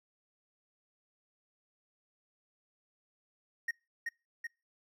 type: tone with echo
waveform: triangle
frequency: 1864.7 Hz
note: A#6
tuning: in tune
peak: -29 dBFS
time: 3.68-3.71 s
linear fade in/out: 5 ms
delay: 380 ms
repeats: 2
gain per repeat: -3 dB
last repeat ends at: 4.47 s
effects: noise-tail reverb RT60 0.3 s tail -26 dB re dry